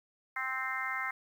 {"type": "harmonic tone", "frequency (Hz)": 261.6, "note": "C4", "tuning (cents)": 0, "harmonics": [3, 4, 5, 6, 7, 8], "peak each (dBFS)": [-44, -41, -39, -41, -39, -37], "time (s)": [0.36, 1.11], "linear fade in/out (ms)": 5, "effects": ["10-bit"]}